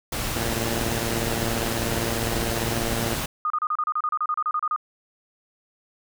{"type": "noise", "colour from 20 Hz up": "pink", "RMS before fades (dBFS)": -28, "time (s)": [0.12, 3.26], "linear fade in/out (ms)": 5}
{"type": "tone with tremolo", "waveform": "10% pulse", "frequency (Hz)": 115.1, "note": "A#2", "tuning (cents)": -22, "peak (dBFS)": -16, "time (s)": [0.36, 3.15], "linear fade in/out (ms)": 5, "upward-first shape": "sine", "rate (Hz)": 20, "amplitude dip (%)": 50}
{"type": "tone bursts", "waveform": "sine", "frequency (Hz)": 1230, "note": "D#6", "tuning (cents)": -20, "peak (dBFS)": -21, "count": 16, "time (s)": [3.45, 4.762], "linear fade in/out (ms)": 2, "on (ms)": 52, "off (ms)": 32}
{"effects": []}